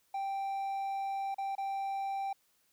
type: tone with dropouts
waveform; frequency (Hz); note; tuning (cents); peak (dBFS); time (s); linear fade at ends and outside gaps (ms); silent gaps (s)
triangle; 784; G5; 0; -31; 0.14-2.33; 5; 1.345-1.382 / 1.553-1.58
effects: white hiss -72 dBFS RMS until 2.72 s